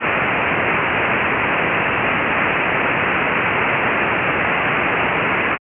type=low-pass noise; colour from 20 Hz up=white; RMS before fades=-18 dBFS; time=0-5.58 s; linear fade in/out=50 ms; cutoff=2700 Hz; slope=96 dB/octave; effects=high-pass 100 Hz 12 dB/octave